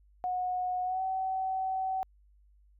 sine tone with pitch glide, 730 to 758.8 Hz, F#5 to F#5, -24 to +43 cents, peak -29 dBFS, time 0.24-2.03 s, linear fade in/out 0 ms, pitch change +67 cents, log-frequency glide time 0.84-1.02 s, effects added 50 Hz sine -59 dBFS peak until 2.79 s

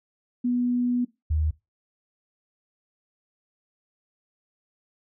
sine tone pair in turn, 245 / 77.39 Hz, B3 / D#2, -14 / -9 cents, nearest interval octave + minor sixth, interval 1995 cents, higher first, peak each -21 dBFS, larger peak neither, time 0.44-1.05 / 1.3-1.51 s, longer first, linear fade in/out 10 ms, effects noise-tail reverb RT60 0.2 s tail -18 dB re dry

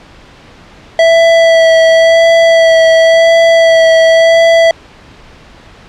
square tone with vibrato, 658 Hz, E5, 3 cents flat, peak -4 dBFS, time 0.99-4.71 s, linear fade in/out 2 ms, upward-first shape sine, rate 0.93 Hz, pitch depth 16 cents each way, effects pink hiss -37 dBFS RMS until 5.88 s + low-pass 4000 Hz 12 dB/octave

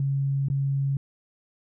sine tone with dropouts, 137.9 Hz, C#3, 9 cents flat, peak -22 dBFS, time 0-0.97 s, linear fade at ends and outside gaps 2 ms, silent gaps 0.485-0.5 s, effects none

